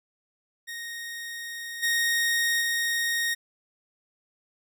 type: tone with level steps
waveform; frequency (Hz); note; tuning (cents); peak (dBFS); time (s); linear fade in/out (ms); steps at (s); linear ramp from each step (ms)
sawtooth; 1863; A#6; -2; -31 / -19 / -21; 0.67-3.35; 20; 1.82 / 2.6; 20
effects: none